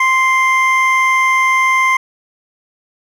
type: tone pair together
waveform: triangle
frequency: 1046.5 / 2093 Hz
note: C6 / C7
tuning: 0 / 0 cents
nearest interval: octave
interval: 1200 cents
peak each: -11 dBFS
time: 0-1.97 s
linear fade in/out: 5 ms
effects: none